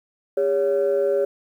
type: tone pair together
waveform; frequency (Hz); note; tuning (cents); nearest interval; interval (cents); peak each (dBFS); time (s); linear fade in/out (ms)
sine; 403.8 / 562; G#4 / C#5; -49 / +24; tritone; 573; -19; 0.37-1.25; 5
effects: tanh soft clip ceiling -13 dBFS + 9-bit